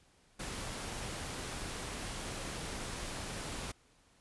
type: noise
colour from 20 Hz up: pink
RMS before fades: -41 dBFS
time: 0.39-3.72 s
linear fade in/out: 10 ms
effects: pink hiss -67 dBFS RMS until 4.2 s + resampled to 24000 Hz